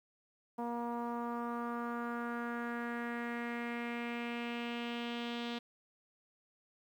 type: tone with low-pass filter sweep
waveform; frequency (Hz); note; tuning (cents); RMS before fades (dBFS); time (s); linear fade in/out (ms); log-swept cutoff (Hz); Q
sawtooth; 237.1; A#3; +30; -39; 0.58-5.59; 10; 900 to 3600; 3.3
effects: 11-bit